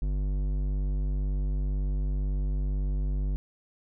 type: tone with low-pass filter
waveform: square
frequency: 49 Hz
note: G1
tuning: in tune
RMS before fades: -28 dBFS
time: 0.02-3.36 s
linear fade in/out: 0 ms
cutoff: 260 Hz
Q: 0.51
effects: none